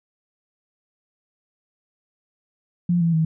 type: tone with pitch steps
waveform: sine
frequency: 174.61 / 167.21 / 160.12 Hz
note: F3 / E3 / D#3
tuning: 0 / +25 / +50 cents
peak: -16 dBFS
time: 2.89-3.25 s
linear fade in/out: 5 ms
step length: 120 ms
effects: none